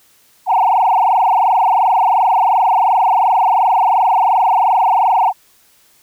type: tone with frequency modulation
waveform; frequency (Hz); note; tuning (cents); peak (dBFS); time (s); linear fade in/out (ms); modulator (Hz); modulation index
sine; 839; G#5; +17; -8; 0.46-5.33; 50; 22.8; 5
effects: tanh soft clip ceiling -6 dBFS + white hiss -52 dBFS RMS until 6.02 s

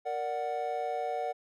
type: chord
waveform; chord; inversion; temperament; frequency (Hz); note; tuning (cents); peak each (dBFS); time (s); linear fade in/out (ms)
triangle; Bb augmented; none; equal; 466.2 / 587.3 / 740; Bb4 / D5 / F#5; 0 / 0 / 0; -35 / -35 / -31; 0.05-1.33; 20
effects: none

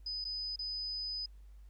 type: tone with dropouts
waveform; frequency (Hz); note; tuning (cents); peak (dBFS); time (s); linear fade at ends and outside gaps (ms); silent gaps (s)
sine; 5000; D#8; +8; -36; 0.06-1.26; 5; 0.243-0.25 / 0.56-0.59
effects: added 50 Hz sine -51 dBFS peak until 1.69 s + pink hiss -75 dBFS RMS until 1.69 s

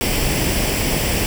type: noise with comb filter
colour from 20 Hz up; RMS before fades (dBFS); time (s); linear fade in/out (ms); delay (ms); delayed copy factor
pink; -19; 0.01-1.26; 0; 0.38; +0.55
effects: none

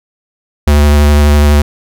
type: tone with vibrato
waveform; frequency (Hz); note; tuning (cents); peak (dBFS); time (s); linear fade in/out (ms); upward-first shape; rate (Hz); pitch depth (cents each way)
square; 73.42; D2; 0; -5; 0.67-1.62; 5; triangle; 12; 20
effects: none

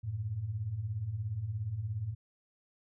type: beating tone pair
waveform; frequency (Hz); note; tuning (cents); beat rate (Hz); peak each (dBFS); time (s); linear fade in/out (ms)
sine; 92.9 / 109.9; F#2 / A2; +7 / -2; 17; -40 / -34; 0.03-2.15; 20
effects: none

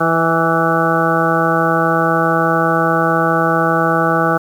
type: harmonic tone with a mistuned harmonic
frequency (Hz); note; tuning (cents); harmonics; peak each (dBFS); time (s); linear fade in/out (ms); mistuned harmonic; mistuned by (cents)
164.81; E3; 0; 1 / 2 / 3 / 4 / 5 / 7 / 8 / 9; -20 / -20 / -20 / -20 / -20 / -20 / -20 / -20; 0-4.38; 10; 4; -20
effects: 7-bit

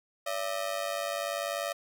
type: ring-modulated tone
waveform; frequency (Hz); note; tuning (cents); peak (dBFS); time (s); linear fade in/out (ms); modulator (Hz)
sawtooth; 622.3; D#5; 0; -24; 0.26-1.73; 10; 50.2
effects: none

